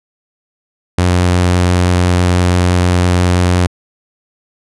sawtooth tone, 89.4 Hz, F2, 41 cents sharp, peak -5 dBFS, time 0.98-3.67 s, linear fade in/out 5 ms, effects resampled to 24000 Hz

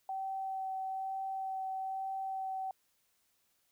sine tone with vibrato, 767 Hz, G5, 38 cents flat, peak -35 dBFS, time 0.09-2.71 s, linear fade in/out 2 ms, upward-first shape sine, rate 1.1 Hz, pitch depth 9 cents each way, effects white hiss -75 dBFS RMS until 3.71 s

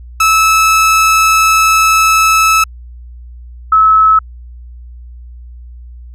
30% pulse / sine tone pair in turn, 1304 / 1296.8 Hz, E6 / E6, -19 / -29 cents, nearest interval unison, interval 10 cents, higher first, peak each -4 dBFS, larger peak neither, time 0.2-2.64 / 3.72-4.19 s, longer first, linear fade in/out 5 ms, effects added 60 Hz sine -29 dBFS peak until 6.14 s + resampled to 32000 Hz

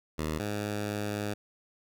10% pulse tone pair in turn, 77.78 / 103.88 Hz, D#2 / G#2, 0 / +1 cents, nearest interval perfect fourth, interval 501 cents, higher second, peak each -22 / -23 dBFS, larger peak first, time 0.18-0.39 / 0.39-1.34 s, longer second, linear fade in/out 10 ms, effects none

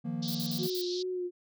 triangle chord, Eb suspended second, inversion none, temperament just, 155.56 / 175.01 / 233.3 Hz, Eb3 / F3 / Bb3, 0 / +4 / +2 cents, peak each -35 / -35 / -33 dBFS, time 0.04-0.68 s, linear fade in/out 20 ms
pink band-pass noise, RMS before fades -40 dBFS, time 0.22-1.03 s, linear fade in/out 10 ms, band 3700 to 5300 Hz, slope 48 dB/octave
violet noise bursts, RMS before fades -40 dBFS, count 5, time 0.28-0.815 s, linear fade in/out 0 ms, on 67 ms, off 50 ms
sine tone with vibrato, 361.9 Hz, F#4, 38 cents flat, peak -31 dBFS, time 0.58-1.31 s, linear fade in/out 50 ms, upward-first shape sine, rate 2.5 Hz, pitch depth 31 cents each way
effects none

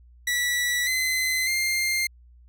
sawtooth tone with pitch steps, 1951 / 2044 / 2108 Hz, B6 / C7 / C7, -22 / -41 / +12 cents, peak -19 dBFS, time 0.27-2.07 s, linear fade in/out 5 ms, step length 600 ms, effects added 60 Hz sine -49 dBFS peak until 2.48 s

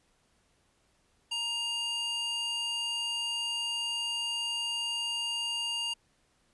square tone with high-pass filter, 939 Hz, A#5, 12 cents sharp, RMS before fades -33 dBFS, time 1.31-5.94 s, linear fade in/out 10 ms, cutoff 2400 Hz, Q 2.5, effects pink hiss -70 dBFS RMS until 6.53 s + resampled to 24000 Hz

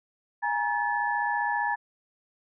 sine tone cluster, 829 / 944 / 1730 Hz, G#5 / A#5 / A6, -3 / +22 / -30 cents, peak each -29 dBFS, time 0.42-1.76 s, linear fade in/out 20 ms, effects none

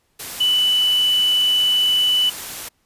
sine tone in noise, 2980 Hz, F#7, 12 cents sharp, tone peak -14 dBFS, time 0.4-2.3 s, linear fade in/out 10 ms, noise white, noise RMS -31 dBFS, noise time 0.19-2.69 s, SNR +14 dB, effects pink hiss -65 dBFS RMS until 2.85 s + resampled to 32000 Hz

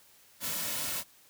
white noise with comb filter, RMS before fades -34 dBFS, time 0.4-1.04 s, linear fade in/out 50 ms, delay 2.5 ms, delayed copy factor -0.5, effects white hiss -60 dBFS RMS until 1.29 s

